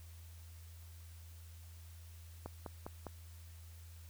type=click train; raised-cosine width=1 ms; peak=-29 dBFS; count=4; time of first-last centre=2.46-3.067 s; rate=4.94 Hz; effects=added 83 Hz sine -51 dBFS peak until 4.09 s + white hiss -63 dBFS RMS until 4.09 s